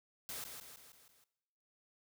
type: noise with echo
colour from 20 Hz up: white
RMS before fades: -44 dBFS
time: 0.29-0.44 s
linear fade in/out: 0 ms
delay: 160 ms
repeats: 5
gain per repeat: -5 dB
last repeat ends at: 1.24 s
effects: noise-tail reverb RT60 1.0 s tail -19 dB re dry